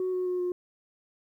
sine tone with pitch steps, 370 / 366 / 362 / 358 Hz, F#4 / F#4 / F#4 / F4, 0 / -19 / -38 / +43 cents, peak -25 dBFS, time 0-0.52 s, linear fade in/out 2 ms, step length 130 ms, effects tanh soft clip ceiling -24 dBFS + 11-bit

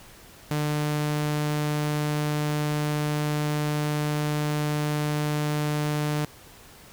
sawtooth tone, 149.5 Hz, D3, 31 cents sharp, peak -20 dBFS, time 0.51-6.25 s, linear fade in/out 0 ms, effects pink hiss -49 dBFS RMS until 6.92 s

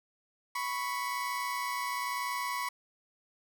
30% pulse tone pair together, 987.8 / 1108.8 Hz, B5 / C#6, 0 / 0 cents, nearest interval major second, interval 200 cents, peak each -32 / -33 dBFS, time 0.55-2.69 s, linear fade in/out 5 ms, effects none

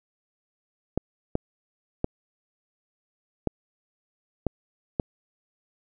clicks, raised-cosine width 2 ms, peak -10 dBFS, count 6, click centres 0.976 / 1.354 / 2.044 / 3.473 / 4.467 / 4.998 s, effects none

